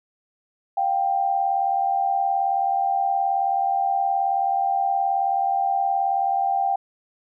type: tone pair together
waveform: sine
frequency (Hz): 706.1 / 785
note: F5 / G5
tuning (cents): +19 / +2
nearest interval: major second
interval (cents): 183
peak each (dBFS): -25 / -20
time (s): 0.77-6.76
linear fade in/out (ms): 5
effects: none